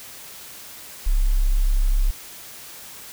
sine tone, 33.86 Hz, C#1, 40 cents flat, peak -15 dBFS, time 1.06-2.11 s, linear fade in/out 10 ms, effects white hiss -40 dBFS RMS until 3.12 s

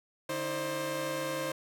sawtooth tone cluster, 148 / 322.2 / 528 / 594 Hz, D3 / E4 / C5 / D5, +14 / -39 / +16 / +20 cents, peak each -39 / -35 / -30 / -38 dBFS, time 0.29-1.52 s, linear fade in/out 5 ms, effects none

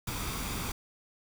pink noise with comb filter, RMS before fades -35 dBFS, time 0.07-0.72 s, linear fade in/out 5 ms, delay 0.85 ms, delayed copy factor +0.5, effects none

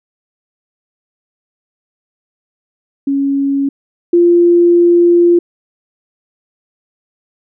sine tone pair in turn, 277.2 / 346.3 Hz, C#4 / F4, 0 / -15 cents, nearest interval major third, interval 385 cents, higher second, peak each -11 / -5 dBFS, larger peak second, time 3.07-3.69 / 4.13-5.39 s, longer second, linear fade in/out 5 ms, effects none

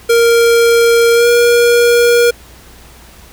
square tone with pitch glide, 466.2 to 475.7 Hz, A#4 to A#4, 0 to +35 cents, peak -7 dBFS, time 0.09-2.31 s, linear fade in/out 10 ms, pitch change +35 cents, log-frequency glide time 1.14-1.27 s, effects added 60 Hz sine -41 dBFS peak until 3.32 s + pink hiss -40 dBFS RMS until 3.32 s

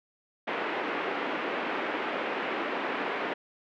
pink band-pass noise, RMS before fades -32 dBFS, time 0.47-3.34 s, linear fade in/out 10 ms, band 280 to 2600 Hz, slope 24 dB/octave, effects none

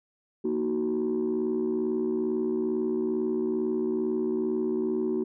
sine chord, D# minor, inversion second, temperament just, 233.3 / 311.1 / 373.4 Hz, A#3 / D#4 / F#4, +2 / 0 / +16 cents, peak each -29 / -30 / -26 dBFS, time 0.44-5.24 s, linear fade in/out 10 ms, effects tanh soft clip ceiling -20 dBFS

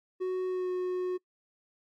triangle tone with pitch glide, 370 to 364.7 Hz, F#4 to F#4, 0 to -25 cents, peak -27 dBFS, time 0.2-1.18 s, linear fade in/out 20 ms, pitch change -25 cents, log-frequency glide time 0.47-0.7 s, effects noise-tail reverb RT60 0.1 s tail -24 dB re dry + AAC 64 kbps

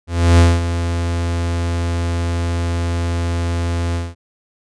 45% pulse tone with ADSR envelope, 85.4 Hz, F2, 38 cents flat, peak -6 dBFS, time 0.07-4.15 s, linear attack 320 ms, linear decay 210 ms, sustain -11 dB, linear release 200 ms, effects resampled to 22050 Hz

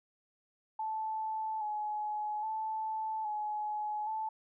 sine tone with vibrato, 860 Hz, A5, 40 cents flat, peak -33 dBFS, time 0.79-4.29 s, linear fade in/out 5 ms, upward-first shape square, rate 0.61 Hz, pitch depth 30 cents each way, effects none

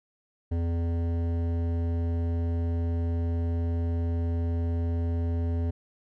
triangle tone with hard clipping, 84.4 Hz, E2, 41 cents sharp, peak -27 dBFS, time 0.51-5.71 s, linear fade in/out 10 ms, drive 17 dB, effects none

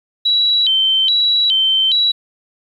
sine tone with vibrato, 3482 Hz, A7, 19 cents flat, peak -11 dBFS, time 0.25-2.12 s, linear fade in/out 10 ms, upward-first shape square, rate 1.2 Hz, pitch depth 200 cents each way, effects 8-bit

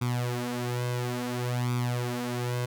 sawtooth tone with flanger, 122.6 Hz, B2, 12 cents flat, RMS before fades -30 dBFS, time 0.01-2.66 s, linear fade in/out 10 ms, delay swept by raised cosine 0.84 to 6.24 ms, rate 0.58 Hz, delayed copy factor +0.75, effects none

